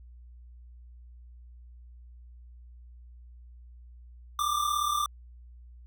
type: tone pair together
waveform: square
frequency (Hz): 1174.7 / 1211.9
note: D6 / D#6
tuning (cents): 0 / -46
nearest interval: minor second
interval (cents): 54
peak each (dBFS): -28 / -32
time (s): 4.39-5.06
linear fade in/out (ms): 2
effects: added 60 Hz sine -47 dBFS peak until 5.86 s